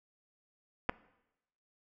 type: clicks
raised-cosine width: 0.5 ms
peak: -20 / -13 dBFS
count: 2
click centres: 0.891 / 0.895 s
effects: noise-tail reverb RT60 0.9 s tail -21 dB re dry